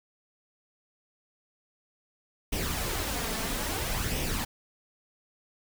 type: noise with flanger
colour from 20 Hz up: pink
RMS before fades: -31 dBFS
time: 2.52-4.45 s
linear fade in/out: 10 ms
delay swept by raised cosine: 0.34 to 4.54 ms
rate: 0.6 Hz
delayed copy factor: +0.55
effects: none